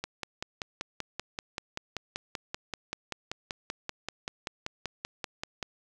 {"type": "click train", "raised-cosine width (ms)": 0.2, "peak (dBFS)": -16, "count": 30, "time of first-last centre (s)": [0.04, 5.628], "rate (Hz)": 5.19, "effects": []}